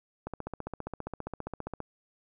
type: click train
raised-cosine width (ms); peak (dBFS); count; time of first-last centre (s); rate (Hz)
1; -22; 24; 0.27-1.803; 15
effects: none